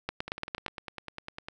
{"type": "two click trains", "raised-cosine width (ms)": 0.3, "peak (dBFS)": [-15, -22], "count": [6, 13], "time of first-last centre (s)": [[0.09, 0.663], [0.28, 1.485]], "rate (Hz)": [8.73, 9.96], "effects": []}